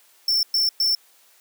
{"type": "tone bursts", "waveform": "square", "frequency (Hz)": 5390, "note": "E8", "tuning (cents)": 38, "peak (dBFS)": -18, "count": 3, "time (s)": [0.28, 0.95], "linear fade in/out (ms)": 2, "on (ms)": 150, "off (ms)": 110, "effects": ["white hiss -56 dBFS RMS until 1.4 s", "high-pass 400 Hz 12 dB/octave"]}